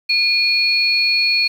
sine tone pair together, 2434 / 4346 Hz, D#7 / C#8, -39 / -35 cents, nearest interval minor seventh, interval 1004 cents, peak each -16 / -16 dBFS, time 0.09-1.48 s, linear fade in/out 10 ms, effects 7-bit

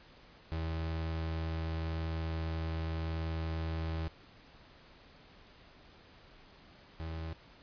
35% pulse tone pair in turn, 80.9 / 80.9 Hz, E2 / E2, -32 / -32 cents, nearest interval unison, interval 0 cents, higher neither, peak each -32 / -36 dBFS, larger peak first, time 0.52-4.08 / 7-7.33 s, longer first, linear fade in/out 0 ms, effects pink hiss -58 dBFS RMS until 7.62 s + resampled to 11025 Hz

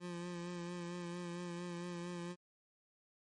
25% pulse tone with vibrato, 174.61 Hz, F3, in tune, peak -38 dBFS, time 0-2.36 s, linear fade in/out 50 ms, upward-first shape sine, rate 4.4 Hz, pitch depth 29 cents each way, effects low-pass 10000 Hz 12 dB/octave + MP3 48 kbps

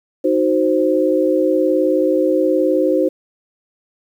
sine chord, C diminished, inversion first, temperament equal, 311.1 / 370 / 523.3 Hz, Eb4 / Gb4 / C5, 0 / 0 / 0 cents, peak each -17 / -18 / -16 dBFS, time 0.24-3.09 s, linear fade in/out 10 ms, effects 8-bit

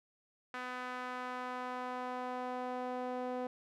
sawtooth tone with band-pass filter sweep, 251.1 Hz, B3, 29 cents sharp, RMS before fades -40 dBFS, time 0.54-3.47 s, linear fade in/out 2 ms, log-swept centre 1500 to 580 Hz, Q 1.5, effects none

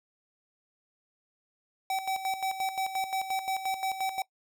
square tone with tremolo, 766 Hz, G5, 40 cents flat, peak -28 dBFS, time 1.9-4.22 s, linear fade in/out 2 ms, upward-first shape square, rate 5.7 Hz, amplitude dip 65%, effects noise-tail reverb RT60 0.1 s tail -21 dB re dry

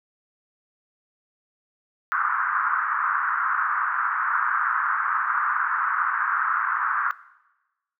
white band-pass noise, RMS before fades -24 dBFS, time 2.12-7.11 s, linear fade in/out 0 ms, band 1100 to 1500 Hz, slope 48 dB/octave, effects noise-tail reverb RT60 1.0 s tail -19 dB re dry

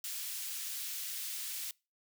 white high-pass noise, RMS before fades -40 dBFS, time 0.04-1.71 s, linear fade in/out 2 ms, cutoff 2400 Hz, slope 12 dB/octave, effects noise-tail reverb RT60 0.3 s tail -25 dB re dry

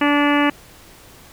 harmonic tone, 290 Hz, D4, 22 cents flat, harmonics 1 / 2 / 3 / 4 / 5 / 6 / 7 / 8 / 9 / 10, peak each -16 / -24 / -23 / -23 / -29 / -24 / -27 / -28 / -29 / -29 dBFS, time 0.01-0.5 s, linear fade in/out 5 ms, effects pink hiss -45 dBFS RMS until 1.32 s

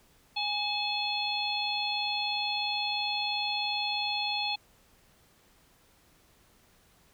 harmonic tone with a mistuned harmonic, 857 Hz, A5, 46 cents flat, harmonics 1 / 3 / 4 / 5, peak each -34 / -34 / -34 / -34 dBFS, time 0.36-4.56 s, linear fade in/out 10 ms, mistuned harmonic 1, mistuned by -61 cents, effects pink hiss -63 dBFS RMS until 7.13 s

